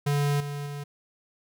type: tone with level steps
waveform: square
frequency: 144 Hz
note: D3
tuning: 34 cents flat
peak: -23 / -32 / -34 dBFS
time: 0.06-0.84 s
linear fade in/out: 10 ms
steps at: 0.4 / 0.66 s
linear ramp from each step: 5 ms
effects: none